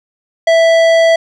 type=tone with tanh clipping; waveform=sine; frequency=659.3 Hz; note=E5; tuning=in tune; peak=-8 dBFS; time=0.47-1.16 s; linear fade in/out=5 ms; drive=15 dB; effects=none